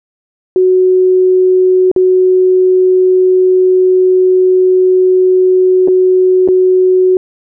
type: tone with dropouts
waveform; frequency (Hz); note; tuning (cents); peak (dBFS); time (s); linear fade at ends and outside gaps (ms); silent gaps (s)
sine; 370.1; F#4; 0; -5; 0.56-7.17; 1; 1.915-1.962 / 5.876-5.883 / 6.477-6.486
effects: none